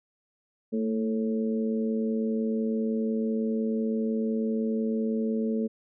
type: harmonic tone with a mistuned harmonic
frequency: 110 Hz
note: A2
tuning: in tune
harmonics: 2 / 3 / 4 / 5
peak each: -26 / -39 / -31 / -39 dBFS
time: 0.72-5.68 s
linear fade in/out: 20 ms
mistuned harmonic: 2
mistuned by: +32 cents
effects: none